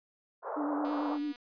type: band-pass noise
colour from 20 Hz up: pink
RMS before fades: -37 dBFS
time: 0.42-1.19 s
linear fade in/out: 50 ms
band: 470 to 1300 Hz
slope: 48 dB/octave
type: tone with vibrato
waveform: sine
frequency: 293.7 Hz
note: D4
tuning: in tune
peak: -31 dBFS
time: 0.56-1.33 s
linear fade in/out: 20 ms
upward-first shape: triangle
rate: 9 Hz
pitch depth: 42 cents each way
type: click train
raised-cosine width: 0.2 ms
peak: -35 dBFS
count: 124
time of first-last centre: 0.85-1.358 s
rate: 242 Hz
effects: resampled to 11025 Hz